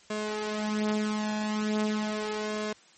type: tone with flanger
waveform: sawtooth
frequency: 212.8 Hz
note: G#3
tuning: 42 cents sharp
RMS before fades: -30 dBFS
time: 0.1-2.73 s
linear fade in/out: 5 ms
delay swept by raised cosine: 1.8 to 5.9 ms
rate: 0.4 Hz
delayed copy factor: +0.65
effects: white hiss -57 dBFS RMS until 2.97 s + MP3 32 kbps